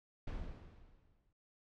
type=noise with exponential decay; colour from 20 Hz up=brown; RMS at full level=-39 dBFS; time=0.27-1.33 s; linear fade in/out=5 ms; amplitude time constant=230 ms; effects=low-pass 4000 Hz 12 dB/octave